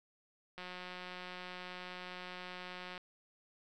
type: click train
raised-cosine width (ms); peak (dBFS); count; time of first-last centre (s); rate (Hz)
0.3; -30; 435; 0.58-2.978; 181
effects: none